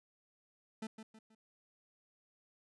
40% pulse tone with echo, 220 Hz, A3, in tune, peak -39 dBFS, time 0.82-0.87 s, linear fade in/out 5 ms, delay 160 ms, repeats 3, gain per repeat -8 dB, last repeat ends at 1.35 s, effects resampled to 24000 Hz

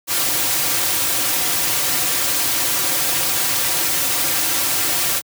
white noise with comb filter, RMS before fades -19 dBFS, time 0.07-5.22 s, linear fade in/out 50 ms, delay 4.7 ms, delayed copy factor -0.7, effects high-pass 100 Hz 12 dB/octave

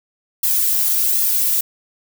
violet noise with flanger, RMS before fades -17 dBFS, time 0.43-1.61 s, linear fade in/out 5 ms, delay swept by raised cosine 1.3 to 2.8 ms, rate 1.3 Hz, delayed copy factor -0.8, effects none

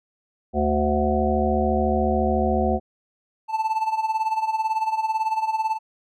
harmonic tone, 74 Hz, D2, 14 cents sharp, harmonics 1 / 3 / 5 / 7 / 9 / 10, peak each -25 / -24 / -26 / -27 / -27 / -25 dBFS, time 0.53-2.8 s, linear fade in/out 50 ms
triangle tone with tremolo, 880 Hz, A5, in tune, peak -16 dBFS, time 3.48-5.79 s, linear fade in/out 50 ms, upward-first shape sine, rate 18 Hz, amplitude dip 75%
effects none

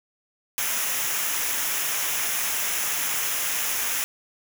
white noise with comb filter, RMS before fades -26 dBFS, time 0.58-4.04 s, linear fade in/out 0 ms, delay 0.23 ms, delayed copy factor -0.6, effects none

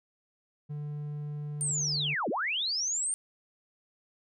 triangle tone, 147.8 Hz, D3, 11 cents sharp, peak -32 dBFS, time 0.69-2.15 s, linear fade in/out 20 ms
sine linear two-way sweep, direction down then up, 9000 to 181.1 to 9000 Hz, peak -28 dBFS, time 1.61-3.14 s, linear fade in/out 0 ms, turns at 2.29 s
effects none

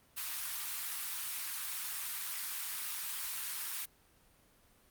white high-pass noise, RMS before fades -39 dBFS, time 0.16-3.86 s, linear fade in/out 20 ms, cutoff 1000 Hz, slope 24 dB/octave, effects pink hiss -66 dBFS RMS until 4.9 s + Opus 32 kbps

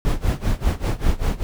brown noise with tremolo, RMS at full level -17 dBFS, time 0.05-1.43 s, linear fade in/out 0 ms, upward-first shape sine, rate 5.1 Hz, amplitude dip 90%, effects none

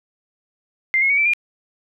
sine tone with pitch steps, 2093 / 2168 / 2246 / 2326 / 2410 Hz, C7 / C#7 / C#7 / D7 / D7, 0 / -39 / +22 / -17 / +44 cents, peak -14 dBFS, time 0.94-1.335 s, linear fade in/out 0 ms, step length 79 ms, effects none

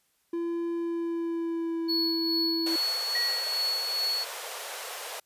triangle tone with pitch glide, 339 to 329.2 Hz, E4 to E4, +49 to -2 cents, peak -26 dBFS, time 0.33-2.76 s, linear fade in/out 5 ms, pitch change -51 cents, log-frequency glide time 0.72-2.07 s
triangle tone with tremolo, 4387 Hz, C#8, 19 cents flat, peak -24 dBFS, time 1.88-4.25 s, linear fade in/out 20 ms, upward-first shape sine, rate 2.4 Hz, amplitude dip 40%
pink high-pass noise, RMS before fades -38 dBFS, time 2.66-5.2 s, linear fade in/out 5 ms, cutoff 450 Hz, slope 48 dB/octave
triangle tone with exponential decay, 1908 Hz, A#6, 40 cents sharp, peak -26 dBFS, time 3.15-3.8 s, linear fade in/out 2 ms, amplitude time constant 140 ms
effects white hiss -71 dBFS RMS until 5.25 s + resampled to 32000 Hz

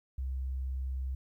sine tone, 65.41 Hz, C2, in tune, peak -32 dBFS, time 0.18-1.15 s, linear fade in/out 5 ms, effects 12-bit

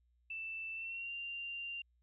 sine tone with pitch glide, 2656 to 2780 Hz, E7 to F7, +12 to -9 cents, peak -40 dBFS, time 0.3-1.82 s, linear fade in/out 5 ms, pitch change +79 cents, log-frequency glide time 0.74-1.12 s, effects added 60 Hz sine -70 dBFS peak until 2.02 s

